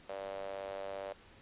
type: tone with high-pass filter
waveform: sawtooth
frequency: 97.6 Hz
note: G2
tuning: 7 cents flat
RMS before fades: -42 dBFS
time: 0.09-1.13 s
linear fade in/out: 5 ms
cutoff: 570 Hz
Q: 5.8
effects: pink hiss -59 dBFS RMS until 1.41 s + resampled to 8000 Hz